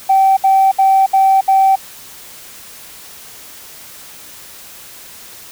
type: tone bursts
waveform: sine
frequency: 773 Hz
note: G5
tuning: 24 cents flat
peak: -6 dBFS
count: 5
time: 0.09-1.758 s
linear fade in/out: 10 ms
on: 280 ms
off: 67 ms
effects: tanh soft clip ceiling -3 dBFS + white hiss -36 dBFS RMS until 5.51 s